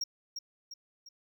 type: tone with echo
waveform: triangle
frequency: 5588 Hz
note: F8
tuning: in tune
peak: -29 dBFS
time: 0.01-0.04 s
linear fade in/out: 5 ms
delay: 350 ms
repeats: 3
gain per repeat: -6 dB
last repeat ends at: 1.09 s
effects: none